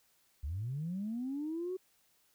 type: linear sweep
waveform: sine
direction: up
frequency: 63.9 to 379 Hz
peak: -34 dBFS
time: 0.43-1.77 s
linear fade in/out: 10 ms
effects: tanh soft clip ceiling -30 dBFS + white hiss -71 dBFS RMS until 2.34 s